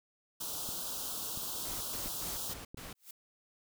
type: band-stop noise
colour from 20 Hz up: white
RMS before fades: -39 dBFS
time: 0.4-2.54 s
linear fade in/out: 10 ms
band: 1400 to 3000 Hz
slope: 48 dB/octave
type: click train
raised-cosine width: 3 ms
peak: -32 dBFS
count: 4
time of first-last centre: 0.69-2.745 s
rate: 1.46 Hz
type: noise bursts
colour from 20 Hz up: pink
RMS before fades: -46 dBFS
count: 5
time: 1.65-2.93 s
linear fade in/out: 5 ms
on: 160 ms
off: 120 ms
type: noise with exponential growth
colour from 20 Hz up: blue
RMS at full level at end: -44 dBFS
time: 2.95-3.11 s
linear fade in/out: 5 ms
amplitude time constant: 33 ms
effects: none